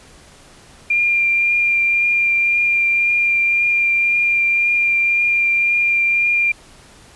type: tone with vibrato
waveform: sine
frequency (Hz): 2393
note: D7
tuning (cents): +32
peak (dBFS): -13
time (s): 0.9-6.52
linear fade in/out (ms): 5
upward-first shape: triangle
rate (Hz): 1.9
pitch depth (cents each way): 14
effects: pink hiss -45 dBFS RMS until 7.15 s + resampled to 24000 Hz